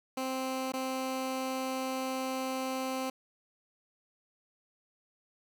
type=tone with dropouts; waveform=15% pulse; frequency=261.6 Hz; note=C4; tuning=in tune; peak=-26 dBFS; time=0.17-3.1 s; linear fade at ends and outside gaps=5 ms; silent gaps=0.721-0.736 s; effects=none